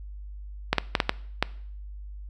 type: clicks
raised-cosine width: 0.3 ms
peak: -4 dBFS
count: 6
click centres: 0.73 / 0.783 / 0.952 / 1.002 / 1.094 / 1.426 s
effects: noise-tail reverb RT60 0.6 s tail -20 dB re dry + added 50 Hz sine -37 dBFS peak until 2.29 s